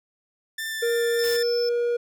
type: tone with vibrato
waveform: sawtooth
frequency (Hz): 1776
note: A6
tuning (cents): +16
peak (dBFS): -25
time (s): 0.58-1.43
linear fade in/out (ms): 5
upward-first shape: sine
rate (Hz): 3.6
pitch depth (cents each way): 8
type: tone with pitch glide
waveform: triangle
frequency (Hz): 469.3 to 477.2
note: A#4 to A#4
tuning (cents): +12 to +41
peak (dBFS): -19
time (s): 0.82-1.97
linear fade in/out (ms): 10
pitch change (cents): +29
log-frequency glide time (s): 1.17-1.62
type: tone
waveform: triangle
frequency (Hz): 5274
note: E8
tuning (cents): 0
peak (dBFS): -28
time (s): 1.19-1.69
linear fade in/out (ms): 2
type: noise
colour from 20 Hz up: white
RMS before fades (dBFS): -36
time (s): 1.23-1.37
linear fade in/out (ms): 10
effects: none